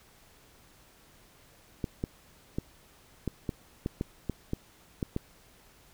clicks, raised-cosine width 3 ms, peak -17 dBFS, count 11, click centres 1.842 / 2.039 / 2.585 / 3.277 / 3.492 / 3.861 / 4.011 / 4.297 / 4.534 / 5.028 / 5.164 s, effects pink hiss -59 dBFS RMS until 5.93 s

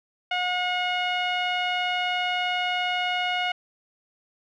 sawtooth tone with low-pass filter, 723 Hz, F#5, 40 cents flat, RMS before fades -26 dBFS, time 0.31-3.52 s, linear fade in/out 5 ms, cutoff 2700 Hz, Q 4, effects none

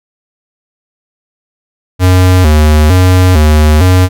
square tone with vibrato, 83.7 Hz, E2, 27 cents sharp, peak -4 dBFS, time 1.99-4.09 s, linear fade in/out 50 ms, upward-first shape square, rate 1.1 Hz, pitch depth 160 cents each way, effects none

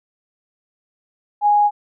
sine tone, 828 Hz, G#5, 5 cents flat, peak -11 dBFS, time 1.41-1.71 s, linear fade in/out 50 ms, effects none

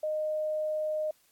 sine tone, 616 Hz, D#5, 17 cents flat, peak -28 dBFS, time 0.03-1.11 s, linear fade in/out 5 ms, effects white hiss -66 dBFS RMS until 1.31 s + AAC 64 kbps

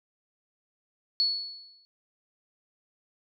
sine tone with exponential decay, 4402 Hz, C#8, 13 cents flat, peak -20 dBFS, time 1.2-1.85 s, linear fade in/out 0 ms, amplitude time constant 140 ms, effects none

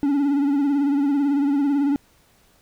triangle tone with vibrato, 282.8 Hz, C#4, 35 cents sharp, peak -15 dBFS, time 0.03-1.96 s, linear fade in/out 0 ms, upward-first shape sine, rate 18 Hz, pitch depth 61 cents each way, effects pink hiss -58 dBFS RMS until 2.61 s

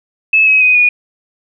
sine tone with pitch steps, 2600 / 2551 / 2503 / 2455 Hz, E7 / D#7 / D#7 / D#7, -24 / +43 / +10 / -24 cents, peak -6 dBFS, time 0.33-0.89 s, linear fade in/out 5 ms, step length 140 ms, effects none

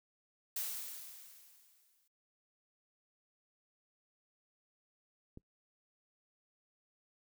blue noise with exponential decay, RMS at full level -37 dBFS, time 0.56-2.08 s, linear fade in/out 5 ms, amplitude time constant 330 ms
click, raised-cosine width 3 ms, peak -36 dBFS, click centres 5.374 s
effects noise-tail reverb RT60 0.1 s tail -23 dB re dry

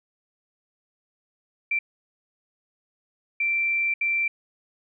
sine tone bursts at uneven times, 2349 Hz, D7, in tune, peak -21 dBFS, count 3, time 1.71-1.79 / 3.4-3.94 / 4.01-4.28 s, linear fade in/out 5 ms, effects none

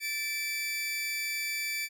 sawtooth tone pair together, 1763.9 / 2321 Hz, A6 / D7, +4 / -21 cents, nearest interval perfect fourth, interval 475 cents, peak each -39 / -28 dBFS, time 0-1.89 s, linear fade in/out 50 ms, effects none

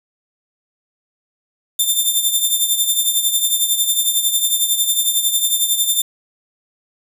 10% pulse tone with tremolo, 3582 Hz, A7, 30 cents sharp, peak -4 dBFS, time 1.79-6.02 s, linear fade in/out 5 ms, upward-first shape triangle, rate 11 Hz, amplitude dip 70%, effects none

